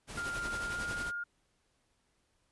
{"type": "noise with tremolo", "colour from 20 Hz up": "pink", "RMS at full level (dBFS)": -40, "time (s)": [0.07, 1.12], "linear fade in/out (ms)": 50, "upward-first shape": "sine", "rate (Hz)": 11, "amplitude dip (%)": 50}
{"type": "tone with pitch glide", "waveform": "sine", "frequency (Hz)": [1401, 1416.5], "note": ["F6", "F6"], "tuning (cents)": [5, 24], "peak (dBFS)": -35, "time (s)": [0.17, 1.24], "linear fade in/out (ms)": 10, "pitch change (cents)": 19, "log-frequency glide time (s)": [0.59, 0.9]}
{"effects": ["pink hiss -75 dBFS RMS until 2.51 s", "resampled to 24000 Hz"]}